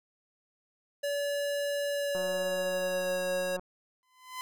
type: tone with pitch glide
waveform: square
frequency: 572 to 550 Hz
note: D5 to C#5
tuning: -46 to -14 cents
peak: -30 dBFS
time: 1.03-3.57 s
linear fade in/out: 10 ms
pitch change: -68 cents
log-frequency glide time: 1.91-3.2 s
type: click train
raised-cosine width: 1 ms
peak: -28 dBFS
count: 264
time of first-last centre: 2.15-3.595 s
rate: 182 Hz
type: tone with exponential growth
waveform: sawtooth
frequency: 1019 Hz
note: C6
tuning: 46 cents flat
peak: -30 dBFS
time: 4.03-4.41 s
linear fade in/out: 0 ms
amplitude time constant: 81 ms
effects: none